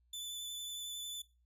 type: tone with vibrato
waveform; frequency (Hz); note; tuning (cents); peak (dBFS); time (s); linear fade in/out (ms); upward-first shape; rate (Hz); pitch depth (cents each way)
sawtooth; 3500; A7; -10; -38; 0.13-1.22; 5; sine; 11; 16
effects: noise-tail reverb RT60 0.3 s tail -20 dB re dry + added 60 Hz sine -69 dBFS peak until 1.45 s